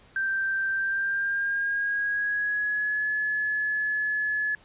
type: tone with pitch glide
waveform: sine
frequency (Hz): 1568 to 1709.9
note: G6 to A6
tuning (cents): 0 to -50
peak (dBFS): -24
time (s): 0.16-4.55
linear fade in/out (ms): 2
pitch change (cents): +150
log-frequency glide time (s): 0.73-3.09
effects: pink hiss -56 dBFS RMS until 4.64 s + resampled to 8000 Hz